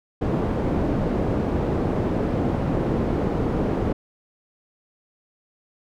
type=low-pass noise; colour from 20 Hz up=white; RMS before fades=-23 dBFS; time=0.21-3.93 s; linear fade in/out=10 ms; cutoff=370 Hz; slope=12 dB/octave; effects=none